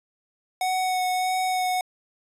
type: tone with vibrato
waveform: square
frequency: 740 Hz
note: F#5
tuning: in tune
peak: -23 dBFS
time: 0.61-1.81 s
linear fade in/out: 2 ms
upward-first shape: sine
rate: 1.6 Hz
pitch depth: 13 cents each way
effects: resampled to 32000 Hz